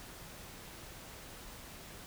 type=silence; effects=pink hiss -50 dBFS RMS until 2.06 s